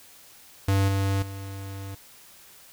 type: tone with level steps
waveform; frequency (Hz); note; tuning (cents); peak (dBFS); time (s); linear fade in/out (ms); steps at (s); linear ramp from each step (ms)
square; 97.8; G2; -4; -20 / -23 / -35; 0.68-1.95; 5; 0.88 / 1.22; 5
effects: white hiss -51 dBFS RMS until 2.72 s